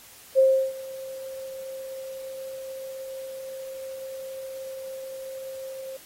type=tone with ADSR envelope; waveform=sine; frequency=530 Hz; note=C5; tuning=22 cents sharp; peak=-13 dBFS; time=0.35-5.97 s; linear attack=36 ms; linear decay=340 ms; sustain=-21 dB; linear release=5 ms; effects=white hiss -49 dBFS RMS until 6.05 s + AAC 48 kbps